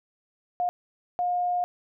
sine tone bursts at uneven times, 713 Hz, F5, 36 cents sharp, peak -23 dBFS, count 2, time 0.6-0.69 / 1.19-1.64 s, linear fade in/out 0 ms, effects none

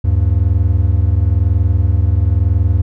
triangle tone pair together, 77.5 / 98.49 Hz, D#2 / G2, -6 / +9 cents, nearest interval major third, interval 415 cents, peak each -11 dBFS, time 0.04-2.82 s, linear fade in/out 10 ms, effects none

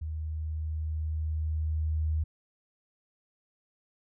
sine tone with level ramp, 78.1 Hz, D#2, 7 cents sharp, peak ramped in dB -32 to -25 dBFS, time 0.01-2.24 s, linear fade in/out 10 ms, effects none

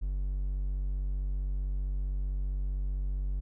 triangle tone, 47.72 Hz, G1, 46 cents flat, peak -27 dBFS, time 0.01-3.41 s, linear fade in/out 20 ms, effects none

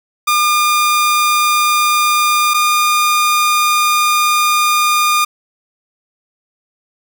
sawtooth tone pair in turn, 1208 / 1213.2 Hz, D6 / D#6, +48 / -44 cents, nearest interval unison, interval 8 cents, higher second, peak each -7 dBFS, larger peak neither, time 0.27-2.54 / 2.54-5.25 s, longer second, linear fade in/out 10 ms, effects none

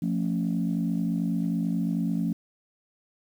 sine chord, F augmented, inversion none, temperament equal with one note detuned, 174.61 / 223.8 / 277.2 Hz, F3 / A3 / C#4, 0 / +30 / 0 cents, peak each -26 / -28 / -30 dBFS, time 0.02-2.33 s, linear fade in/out 5 ms, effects tanh soft clip ceiling -17 dBFS + 9-bit

